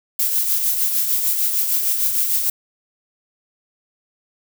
violet noise with tremolo, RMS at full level -17 dBFS, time 0.19-2.5 s, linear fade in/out 5 ms, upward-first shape triangle, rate 6.6 Hz, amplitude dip 50%, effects none

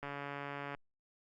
click train, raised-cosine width 0.5 ms, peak -27 dBFS, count 103, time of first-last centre 0.03-0.748 s, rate 142 Hz, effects Opus 48 kbps

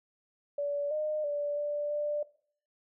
sine tone with pitch steps, 575 / 611 / 582 / 587 / 591 Hz, D5 / D#5 / D5 / D5 / D5, -37 / -32 / -16 / -1 / +11 cents, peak -29 dBFS, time 0.58-2.23 s, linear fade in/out 5 ms, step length 330 ms, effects noise-tail reverb RT60 0.5 s tail -18 dB re dry

